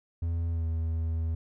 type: tone with pitch glide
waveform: triangle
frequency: 83.8 to 81.41 Hz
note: E2 to E2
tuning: +29 to -21 cents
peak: -25 dBFS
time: 0.22-1.35 s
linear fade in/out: 5 ms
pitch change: -50 cents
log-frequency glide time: 0.51-0.64 s
effects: none